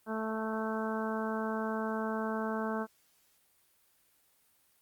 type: harmonic tone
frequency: 220 Hz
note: A3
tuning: in tune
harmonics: 1 / 2 / 3 / 4 / 5 / 6 / 7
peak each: -35 / -38 / -40 / -41 / -42 / -43 / -43 dBFS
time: 0.06-2.87 s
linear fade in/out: 50 ms
effects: white hiss -69 dBFS RMS until 4.81 s + Opus 32 kbps